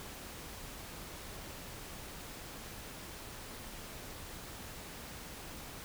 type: silence
effects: pink hiss -47 dBFS RMS until 5.84 s